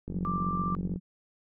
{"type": "click train", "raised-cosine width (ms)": 3, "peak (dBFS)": -24, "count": 42, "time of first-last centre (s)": [0.08, 0.96], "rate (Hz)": 46.6}
{"type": "tone with tremolo", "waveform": "sine", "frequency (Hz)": 178.5, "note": "F3", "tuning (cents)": 38, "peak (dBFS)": -27, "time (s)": [0.09, 1], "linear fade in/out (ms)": 50, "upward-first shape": "sine", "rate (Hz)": 16, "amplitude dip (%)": 85}
{"type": "tone", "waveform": "sine", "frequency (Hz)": 1179, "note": "D6", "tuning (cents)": 6, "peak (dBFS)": -30, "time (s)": [0.25, 0.75], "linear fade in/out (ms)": 0}
{"effects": []}